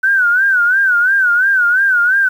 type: tone with vibrato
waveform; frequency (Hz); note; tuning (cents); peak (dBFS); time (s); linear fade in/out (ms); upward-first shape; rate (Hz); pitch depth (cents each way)
sine; 1502; F#6; +26; -9; 0.03-2.29; 10; sine; 2.9; 120
effects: 7-bit